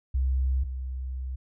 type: tone pair in turn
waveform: sine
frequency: 65.41 / 64.58 Hz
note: C2 / C2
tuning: 0 / -22 cents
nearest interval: unison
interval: 22 cents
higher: first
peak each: -21 / -30 dBFS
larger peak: first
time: 0.14-0.64 / 0.64-1.36 s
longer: second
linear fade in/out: 10 ms
effects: tanh soft clip ceiling -18 dBFS